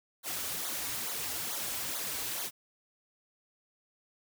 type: noise with flanger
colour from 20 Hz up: white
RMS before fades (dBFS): -36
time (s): 0.23-2.51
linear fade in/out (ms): 50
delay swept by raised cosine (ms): 0.37 to 5.77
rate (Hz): 2.3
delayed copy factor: -0.8
effects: none